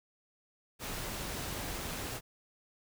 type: noise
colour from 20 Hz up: pink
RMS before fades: -39 dBFS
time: 0.79-2.21 s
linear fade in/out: 50 ms
effects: none